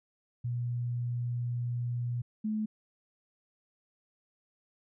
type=tone pair in turn; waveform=sine; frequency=120.9 / 215.4 Hz; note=B2 / A3; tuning=-36 / -37 cents; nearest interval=minor seventh; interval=999 cents; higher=second; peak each=-30 / -29 dBFS; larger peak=second; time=0.44-2.22 / 2.44-2.66 s; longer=first; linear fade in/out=10 ms; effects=none